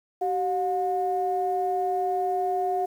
sine tone pair together, 381.4 / 720 Hz, G4 / F#5, -47 / -47 cents, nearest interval major seventh, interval 1100 cents, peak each -27 / -24 dBFS, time 0.21-2.86 s, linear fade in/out 10 ms, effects tanh soft clip ceiling -15 dBFS + 9-bit

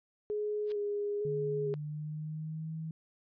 sine tone with vibrato, 415.3 Hz, G#4, in tune, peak -31 dBFS, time 0.3-1.74 s, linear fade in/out 0 ms, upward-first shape square, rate 1.1 Hz, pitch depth 19 cents each way
white noise with exponential growth, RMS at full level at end -44 dBFS, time 0.63-0.72 s, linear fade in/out 2 ms, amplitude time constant 18 ms
sine tone with pitch glide, 149.1 to 159.8 Hz, D3 to D#3, +27 to +47 cents, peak -36 dBFS, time 1.25-2.91 s, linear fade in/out 2 ms, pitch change +120 cents, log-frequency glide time 1.78-2.73 s
effects resampled to 11025 Hz

